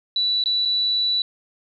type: tone with dropouts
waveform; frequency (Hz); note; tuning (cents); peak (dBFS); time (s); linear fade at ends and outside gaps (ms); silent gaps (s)
sine; 3951; B7; 0; -18; 0.16-1.22; 2; 0.439-0.458 / 0.652-0.656
effects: none